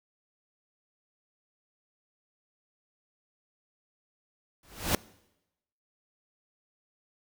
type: noise with exponential growth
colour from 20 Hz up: pink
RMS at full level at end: -23 dBFS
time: 4.63-4.95 s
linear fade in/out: 2 ms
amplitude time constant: 68 ms
effects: noise-tail reverb RT60 0.9 s tail -22 dB re dry